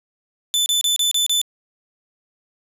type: tone bursts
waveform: sawtooth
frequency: 3514 Hz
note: A7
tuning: 3 cents flat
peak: -13 dBFS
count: 6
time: 0.54-1.415 s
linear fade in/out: 0 ms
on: 120 ms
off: 31 ms
effects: resampled to 32000 Hz + 8-bit